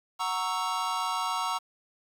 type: chord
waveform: square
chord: F# dominant seventh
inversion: none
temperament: equal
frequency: 740 / 932.3 / 1108.7 / 1318.5 Hz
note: F#5 / A#5 / C#6 / E6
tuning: 0 / 0 / 0 / 0 cents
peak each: -37 / -33 / -34 / -34 dBFS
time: 0.19-1.59 s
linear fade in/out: 20 ms
effects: low-pass 9000 Hz 12 dB/octave + 9-bit